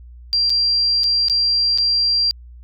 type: tone with dropouts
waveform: sine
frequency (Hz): 4740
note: D8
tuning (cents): +15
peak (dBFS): -14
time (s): 0.33-2.31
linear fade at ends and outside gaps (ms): 0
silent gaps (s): 0.496-0.502 / 1.035-1.041 / 1.284-1.298 / 1.776-1.784
effects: added 60 Hz sine -37 dBFS peak until 2.63 s